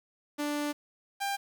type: tone pair in turn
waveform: sawtooth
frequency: 293.7 / 795.7 Hz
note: D4 / G5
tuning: 0 / +26 cents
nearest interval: octave + perfect fourth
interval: 1726 cents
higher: second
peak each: -26 dBFS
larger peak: neither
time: 0.38-0.73 / 1.2-1.37 s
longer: first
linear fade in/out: 20 ms
effects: 9-bit